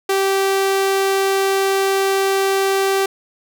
sawtooth tone, 389 Hz, G4, 13 cents flat, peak -11 dBFS, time 0.09-3.06 s, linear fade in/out 5 ms, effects none

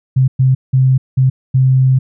sine tone bursts at uneven times, 130.81 Hz, C3, in tune, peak -7 dBFS, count 5, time 0.16-0.28 / 0.39-0.55 / 0.73-0.98 / 1.17-1.3 / 1.54-1.99 s, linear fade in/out 10 ms, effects none

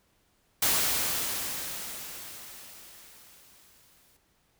white noise with exponential decay, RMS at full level -24 dBFS, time 0.62-4.17 s, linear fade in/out 5 ms, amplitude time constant 770 ms, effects pink hiss -69 dBFS RMS until 4.59 s

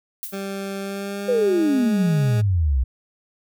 violet noise with exponential decay, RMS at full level -28 dBFS, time 0.23-0.49 s, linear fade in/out 0 ms, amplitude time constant 56 ms
20% pulse tone with pitch glide, 196.2 to 207.5 Hz, G3 to G#3, +2 to -1 cents, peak -22 dBFS, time 0.32-2.42 s, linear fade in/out 20 ms, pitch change +97 cents, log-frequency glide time 0.8-1.81 s
sine exponential sweep, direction down, 517 to 59.9 Hz, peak -16 dBFS, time 1.28-2.84 s, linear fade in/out 10 ms
effects none

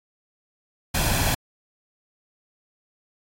pink noise with comb filter, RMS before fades -22 dBFS, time 0.94-1.35 s, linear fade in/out 10 ms, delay 1.2 ms, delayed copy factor +0.5, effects AAC 48 kbps

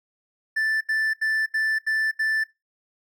triangle tone bursts, 1762 Hz, A6, 2 cents sharp, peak -19 dBFS, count 6, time 0.56-2.44 s, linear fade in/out 10 ms, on 250 ms, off 76 ms, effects noise-tail reverb RT60 0.2 s tail -19 dB re dry

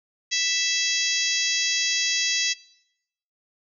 harmonic tone with a mistuned harmonic, 659.3 Hz, E5, in tune, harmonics 3 / 4 / 5 / 6 / 7 / 8 / 9 / 10, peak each -30 / -30 / -30 / -30 / -30 / -30 / -30 / -30 dBFS, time 0.31-2.54 s, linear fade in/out 20 ms, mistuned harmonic 7, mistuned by +33 cents, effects noise-tail reverb RT60 0.8 s tail -21 dB re dry

